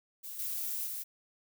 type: noise with level steps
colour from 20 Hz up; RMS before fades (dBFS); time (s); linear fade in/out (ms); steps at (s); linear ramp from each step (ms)
violet; -43 / -36 / -39; 0.23-1.04; 20; 0.39 / 0.87; 2
effects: none